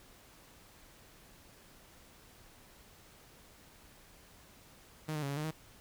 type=tone with pitch steps; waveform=sawtooth; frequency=155.4 / 151.5 / 139.2 / 141 / 152.2 / 157.6 Hz; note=D#3 / D#3 / C#3 / C#3 / D#3 / D#3; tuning=-2 / -46 / +8 / +30 / -38 / +23 cents; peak=-31 dBFS; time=5.08-5.512 s; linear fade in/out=10 ms; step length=72 ms; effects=pink hiss -59 dBFS RMS until 5.8 s